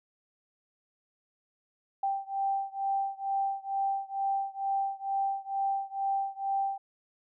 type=beating tone pair; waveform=sine; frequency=784 / 786.2 Hz; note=G5 / G5; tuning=0 / +5 cents; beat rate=2.2 Hz; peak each=-31 / -32 dBFS; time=2.03-6.78 s; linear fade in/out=5 ms; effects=none